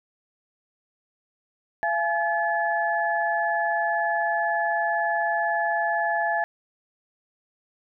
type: tone cluster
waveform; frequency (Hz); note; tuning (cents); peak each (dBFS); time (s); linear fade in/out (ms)
sine; 681 / 841 / 1723; F5 / G#5 / A6; -44 / +22 / -37; -26; 1.83-6.44; 0
effects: none